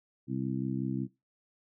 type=harmonic tone; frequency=65.41 Hz; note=C2; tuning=in tune; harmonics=2 / 3 / 4 / 5; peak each=-35 / -36 / -35 / -38 dBFS; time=0.27-1.08 s; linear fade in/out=50 ms; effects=noise-tail reverb RT60 0.2 s tail -17 dB re dry